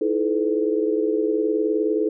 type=tone cluster; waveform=sine; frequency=317.4 / 336.8 / 429.6 / 499.4 Hz; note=D#4 / E4 / A4 / B4; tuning=+35 / +37 / -41 / +19 cents; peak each=-24 / -28 / -21 / -28 dBFS; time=0.01-2.09 s; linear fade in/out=5 ms; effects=none